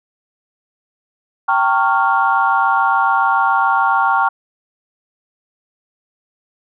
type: chord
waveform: sine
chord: G half-diminished seventh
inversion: none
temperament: equal with one note detuned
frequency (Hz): 784 / 911 / 1108.7 / 1396.9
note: G5 / Bb5 / Db6 / F6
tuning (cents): 0 / -40 / 0 / 0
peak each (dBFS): -17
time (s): 1.48-4.29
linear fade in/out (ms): 10
effects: tanh soft clip ceiling -1 dBFS